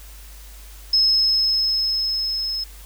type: tone with level ramp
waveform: sine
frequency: 5180 Hz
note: E8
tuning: 31 cents flat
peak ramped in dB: -13 to -23 dBFS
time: 0.93-2.64 s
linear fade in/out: 5 ms
effects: added 50 Hz sine -39 dBFS peak until 2.85 s + white hiss -46 dBFS RMS until 2.85 s